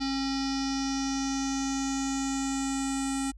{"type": "tone with low-pass filter sweep", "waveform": "square", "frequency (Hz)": 271.1, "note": "C#4", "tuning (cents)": -38, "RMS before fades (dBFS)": -30, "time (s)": [0, 3.32], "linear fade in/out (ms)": 20, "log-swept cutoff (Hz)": [4800, 8500], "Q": 5.5, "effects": ["added 50 Hz sine -45 dBFS peak until 3.37 s"]}